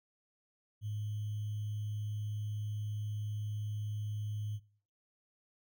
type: tone with sample-and-hold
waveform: sine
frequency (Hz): 105.4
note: G#2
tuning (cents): +26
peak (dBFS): -35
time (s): 0.81-4.6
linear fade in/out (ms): 50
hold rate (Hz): 3150
effects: noise-tail reverb RT60 0.6 s tail -24 dB re dry